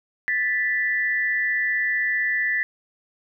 sine tone pair together, 1760 / 1975.5 Hz, A6 / B6, 0 / 0 cents, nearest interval major second, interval 200 cents, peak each -23 dBFS, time 0.28-2.63 s, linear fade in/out 0 ms, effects none

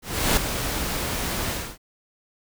pink noise with ADSR envelope, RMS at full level -19 dBFS, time 0.02-1.78 s, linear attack 350 ms, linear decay 5 ms, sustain -8 dB, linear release 270 ms, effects none

